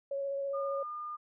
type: tone with vibrato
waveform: sine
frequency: 554.4 Hz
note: C#5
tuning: in tune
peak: -32 dBFS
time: 0.11-0.83 s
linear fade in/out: 5 ms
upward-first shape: square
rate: 15 Hz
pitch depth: 10 cents each way
type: tone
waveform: sine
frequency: 1211 Hz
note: D#6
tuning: 47 cents flat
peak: -37 dBFS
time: 0.53-1.17 s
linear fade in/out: 20 ms
effects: none